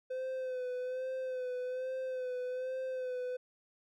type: tone with vibrato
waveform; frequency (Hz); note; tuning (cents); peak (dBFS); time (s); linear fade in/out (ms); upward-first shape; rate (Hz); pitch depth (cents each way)
triangle; 510; C5; -44; -33; 0.1-3.37; 10; sine; 1.2; 36
effects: none